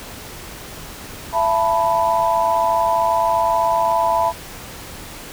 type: chord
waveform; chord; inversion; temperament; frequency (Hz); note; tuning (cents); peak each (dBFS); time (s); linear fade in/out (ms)
sine; E suspended fourth; none; equal with one note detuned; 671.2 / 880 / 987.8; E5 / A5 / B5; +31 / 0 / 0; -19 / -20 / -18; 1.32-4.33; 50
effects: pink hiss -35 dBFS RMS until 5.32 s